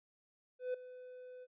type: tone with ADSR envelope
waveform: triangle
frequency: 503 Hz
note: B4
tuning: 32 cents sharp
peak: -31 dBFS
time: 0.59-1.47 s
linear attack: 150 ms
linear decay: 6 ms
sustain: -16 dB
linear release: 41 ms
effects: resampled to 8000 Hz